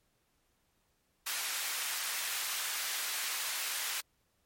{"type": "high-pass noise", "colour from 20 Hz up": "pink", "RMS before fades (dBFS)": -36, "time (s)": [1.26, 4.01], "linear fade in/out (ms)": 10, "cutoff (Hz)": 1500, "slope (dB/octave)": 12, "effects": ["pink hiss -75 dBFS RMS until 4.45 s", "MP3 64 kbps"]}